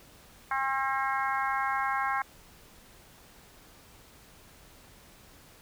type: harmonic tone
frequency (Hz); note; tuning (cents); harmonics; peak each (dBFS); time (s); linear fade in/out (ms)
268.5; C4; +45; 3 / 4 / 5 / 6 / 7 / 8; -32 / -31 / -35 / -34 / -40 / -39; 0.51-2.22; 2
effects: pink hiss -55 dBFS RMS until 5.61 s